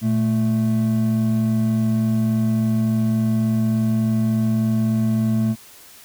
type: tone pair together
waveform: triangle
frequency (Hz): 116.54 / 220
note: A#2 / A3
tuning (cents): 0 / 0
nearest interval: major seventh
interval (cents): 1100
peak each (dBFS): -19 / -16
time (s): 0.01-5.56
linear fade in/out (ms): 50
effects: white hiss -45 dBFS RMS until 6.04 s